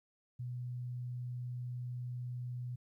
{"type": "tone", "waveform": "sine", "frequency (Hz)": 123.47, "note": "B2", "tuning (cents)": 0, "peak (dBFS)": -38, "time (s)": [0.39, 2.76], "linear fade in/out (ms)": 10, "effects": ["13-bit"]}